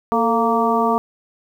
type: harmonic tone with a mistuned harmonic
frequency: 231.9 Hz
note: A#3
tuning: 9 cents flat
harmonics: 1 / 2 / 3 / 4 / 5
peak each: -21 / -21 / -21 / -21 / -21 dBFS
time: 0.12-0.98 s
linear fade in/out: 0 ms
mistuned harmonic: 2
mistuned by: -68 cents
effects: 8-bit